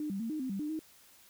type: tone with pitch steps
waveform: sine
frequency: 302 / 195.8 / 227.4 / 308.1 / 260 / 195.9 / 300 / 314.9 Hz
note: D4 / G3 / A#3 / D#4 / C4 / G3 / D4 / D#4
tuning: +48 / -2 / -43 / -17 / -11 / -1 / +37 / +21 cents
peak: -33 dBFS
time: 0-0.792 s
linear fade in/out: 2 ms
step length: 99 ms
effects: white hiss -60 dBFS RMS until 1.29 s